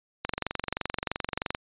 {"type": "click train", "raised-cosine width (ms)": 0.3, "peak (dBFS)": -12, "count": 31, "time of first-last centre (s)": [0.25, 1.549], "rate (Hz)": 23.1, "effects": ["resampled to 8000 Hz"]}